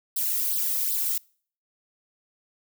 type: noise with flanger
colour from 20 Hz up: violet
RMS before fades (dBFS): -26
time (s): 0.16-1.18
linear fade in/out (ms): 5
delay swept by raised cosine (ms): 0.21 to 1.61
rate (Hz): 2.6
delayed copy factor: +0.9
effects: noise-tail reverb RT60 0.5 s tail -26 dB re dry